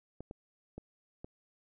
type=clicks; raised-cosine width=2 ms; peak=-30 dBFS; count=4; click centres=0.206 / 0.311 / 0.78 / 1.245 s; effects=none